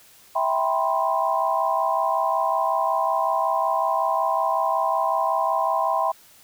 sine chord, C major seventh, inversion first, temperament just, 654.1 / 784.9 / 981.1 / 1046.5 Hz, E5 / G5 / B5 / C6, -14 / +2 / -12 / 0 cents, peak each -25 dBFS, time 0.35-6.12 s, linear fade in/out 10 ms, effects white hiss -52 dBFS RMS until 6.43 s

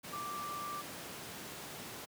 sine tone in noise, 1174.7 Hz, D6, in tune, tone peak -39 dBFS, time 0.12-0.82 s, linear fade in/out 20 ms, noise pink, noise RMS -45 dBFS, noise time 0.03-2.06 s, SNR +3 dB, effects high-pass 150 Hz 12 dB/octave

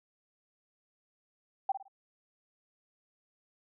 sine tone with echo, 781 Hz, G5, 7 cents flat, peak -25 dBFS, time 1.69-1.72 s, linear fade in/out 5 ms, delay 54 ms, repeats 3, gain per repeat -10 dB, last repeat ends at 1.882 s, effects none

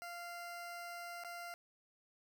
20% pulse tone with dropouts, 694 Hz, F5, 11 cents flat, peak -40 dBFS, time 0.02-1.54 s, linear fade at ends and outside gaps 0 ms, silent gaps 1.237-1.247 s, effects none

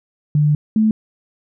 sine tone pair in turn, 149 / 217.7 Hz, D3 / A3, +25 / -18 cents, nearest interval perfect fifth, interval 657 cents, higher second, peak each -11 dBFS, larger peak neither, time 0.35-0.55 / 0.76-0.91 s, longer first, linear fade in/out 2 ms, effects none

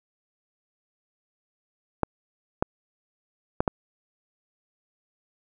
clicks, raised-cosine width 1 ms, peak -7 dBFS, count 4, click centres 2.033 / 2.625 / 3.605 / 3.678 s, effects none

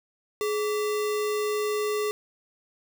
sine tone with sample-and-hold, 421.6 Hz, G#4, 26 cents sharp, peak -24 dBFS, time 0.41-2.11 s, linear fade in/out 0 ms, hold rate 1575 Hz, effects none

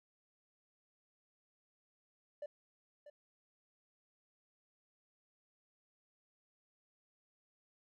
triangle tone with echo, 587.3 Hz, D5, in tune, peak -37 dBFS, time 2.42-2.46 s, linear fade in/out 5 ms, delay 640 ms, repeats 1, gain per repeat -13 dB, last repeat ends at 3.1 s, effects tanh soft clip ceiling -37 dBFS + MP3 64 kbps

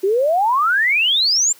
sine exponential sweep, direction up, 368.3 to 7530 Hz, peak -13 dBFS, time 0.03-1.53 s, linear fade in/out 10 ms, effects white hiss -47 dBFS RMS until 1.59 s + high-pass 200 Hz 12 dB/octave

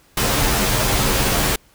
pink noise with comb filter, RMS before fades -18 dBFS, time 0.17-1.56 s, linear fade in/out 5 ms, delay 12 ms, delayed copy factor -0.95, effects pink hiss -54 dBFS RMS until 1.74 s

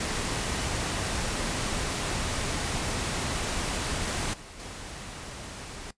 pink noise with level steps, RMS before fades -30 / -45 / -40 dBFS, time 0-5.91 s, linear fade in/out 5 ms, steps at 4.33 / 4.59 s, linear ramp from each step 10 ms, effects noise-tail reverb RT60 0.1 s tail -17 dB re dry + resampled to 22050 Hz

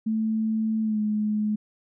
sine tone with pitch glide, 220 to 212 Hz, A3 to G#3, 0 to +36 cents, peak -22 dBFS, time 0.06-1.56 s, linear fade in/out 10 ms, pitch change -64 cents, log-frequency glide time 0.82-1 s, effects none

